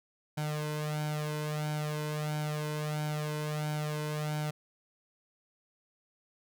sawtooth tone with flanger, 151.3 Hz, D#3, 48 cents flat, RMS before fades -34 dBFS, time 0.37-4.51 s, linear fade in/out 10 ms, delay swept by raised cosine 1.3 to 2.01 ms, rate 1.5 Hz, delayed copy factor +0.8, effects none

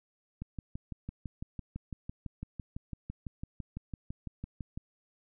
click train, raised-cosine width 5 ms, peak -26 dBFS, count 27, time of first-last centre 0.42-4.775 s, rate 5.97 Hz, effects none

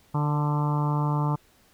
harmonic tone with a mistuned harmonic, 147.7 Hz, D3, 10 cents sharp, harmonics 1 / 2 / 3 / 4 / 5 / 6 / 7 / 8 / 9, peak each -23 / -33 / -39 / -40 / -40 / -32 / -35 / -37 / -45 dBFS, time 0.14-1.36 s, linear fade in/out 10 ms, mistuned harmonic 3, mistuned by +24 cents, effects pink hiss -60 dBFS RMS until 1.73 s

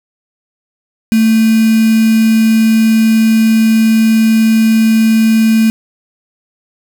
sine tone with quantisation, 222.4 Hz, A3, 19 cents sharp, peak -6 dBFS, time 1.12-5.7 s, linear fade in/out 0 ms, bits 3, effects none

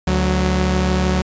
sawtooth tone pair together, 72.7 / 184.95 Hz, D2 / F#3, -17 / 0 cents, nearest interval octave + major third, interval 1617 cents, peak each -14 dBFS, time 0.07-1.22 s, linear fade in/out 5 ms, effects resampled to 16000 Hz

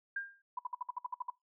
sine tone with exponential decay, 1602 Hz, G6, 37 cents sharp, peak -32 dBFS, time 0.16-0.42 s, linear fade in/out 5 ms, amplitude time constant 55 ms
sine tone bursts, 987.8 Hz, B5, in tune, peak -34 dBFS, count 10, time 0.57-1.301 s, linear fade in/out 5 ms, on 20 ms, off 59 ms
effects noise-tail reverb RT60 0.2 s tail -21 dB re dry

